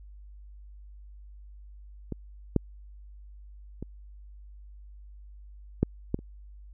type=clicks; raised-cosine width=3 ms; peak=-20 / -9 / -23 / -9 / -13 / -30 dBFS; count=6; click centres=2.123 / 2.563 / 3.826 / 5.83 / 6.144 / 6.19 s; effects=added 50 Hz sine -45 dBFS peak until 6.73 s